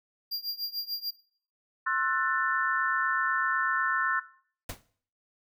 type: tone with tremolo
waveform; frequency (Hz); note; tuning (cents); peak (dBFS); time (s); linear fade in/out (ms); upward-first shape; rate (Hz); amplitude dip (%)
square; 4780; D8; +30; -29; 0.31-1.11; 10; triangle; 6.8; 95
type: chord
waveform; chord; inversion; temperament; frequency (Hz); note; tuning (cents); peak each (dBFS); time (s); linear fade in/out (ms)
sine; F# half-diminished seventh; second; just; 1065.6 / 1332 / 1480 / 1776; C6 / E6 / F#6 / A6; +31 / +18 / 0 / +16; -31; 1.86-4.2; 10
type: noise with exponential decay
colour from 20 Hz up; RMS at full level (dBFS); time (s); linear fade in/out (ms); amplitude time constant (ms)
pink; -32; 4.69-4.82; 5; 27
effects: noise-tail reverb RT60 0.5 s tail -17 dB re dry